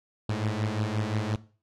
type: beating tone pair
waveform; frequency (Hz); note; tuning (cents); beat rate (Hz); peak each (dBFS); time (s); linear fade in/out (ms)
sawtooth; 104.4 / 110.1; G#2 / A2; +10 / +2; 5.7; -26; 0.29-1.36; 5
effects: noise-tail reverb RT60 0.4 s tail -18 dB re dry + low-pass 6000 Hz 12 dB/octave